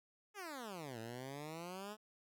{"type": "exponential two-way sweep", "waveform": "10% pulse", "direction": "down then up", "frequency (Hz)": [432.7, 110.3, 217.2], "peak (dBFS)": -37, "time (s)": [0.34, 1.97], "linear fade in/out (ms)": 50, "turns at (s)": 0.99, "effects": []}